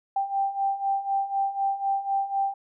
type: beating tone pair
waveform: sine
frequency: 784 / 788 Hz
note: G5 / G5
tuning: 0 / +9 cents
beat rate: 4 Hz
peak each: -29 / -25 dBFS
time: 0.16-2.54 s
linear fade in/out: 5 ms
effects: none